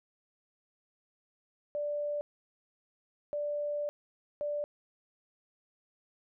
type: tone bursts at uneven times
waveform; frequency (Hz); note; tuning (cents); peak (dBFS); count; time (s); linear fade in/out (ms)
sine; 587; D5; -1; -31; 3; 1.75-2.21 / 3.33-3.89 / 4.41-4.64; 0
effects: none